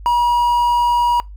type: tone with quantisation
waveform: triangle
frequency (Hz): 960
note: B5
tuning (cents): -49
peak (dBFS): -10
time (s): 0.06-1.2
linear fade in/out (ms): 0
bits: 6
effects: noise-tail reverb RT60 0.2 s tail -23 dB re dry + added 50 Hz sine -32 dBFS peak until 1.36 s